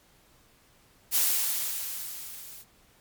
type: noise with level ramp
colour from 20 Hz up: blue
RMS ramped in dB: -22 to -46 dBFS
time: 1.11-2.65 s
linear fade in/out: 50 ms
effects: pink hiss -61 dBFS RMS until 3 s + MP3 96 kbps